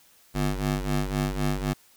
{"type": "ring-modulated tone", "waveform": "20% pulse", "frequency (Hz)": 97.9, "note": "G2", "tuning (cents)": -2, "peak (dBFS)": -17, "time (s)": [0.34, 1.74], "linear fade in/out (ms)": 20, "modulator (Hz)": 50.9, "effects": ["white hiss -58 dBFS RMS until 1.96 s"]}